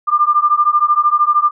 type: beating tone pair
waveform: sine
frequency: 1191 / 1204 Hz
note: D6 / D6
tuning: +24 / +43 cents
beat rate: 13 Hz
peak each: -13 dBFS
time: 0.07-1.51 s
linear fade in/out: 20 ms
effects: none